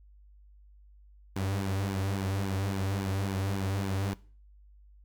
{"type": "tone with flanger", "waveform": "sawtooth", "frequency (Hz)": 97.3, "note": "G2", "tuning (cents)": -12, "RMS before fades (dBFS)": -31, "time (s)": [1.36, 4.14], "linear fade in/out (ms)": 0, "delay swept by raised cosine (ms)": [1.5, 5.9], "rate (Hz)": 3.6, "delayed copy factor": -0.7, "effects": ["noise-tail reverb RT60 0.4 s tail -20 dB re dry", "added 50 Hz sine -53 dBFS peak until 5.04 s"]}